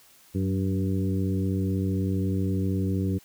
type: harmonic tone with a mistuned harmonic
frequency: 95.9 Hz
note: G2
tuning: 37 cents flat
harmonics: 1 / 2 / 3 / 4 / 5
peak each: -26 / -28 / -31 / -35 / -40 dBFS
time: 0.34-3.19 s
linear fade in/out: 20 ms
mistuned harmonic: 2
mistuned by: -31 cents
effects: white hiss -56 dBFS RMS until 3.24 s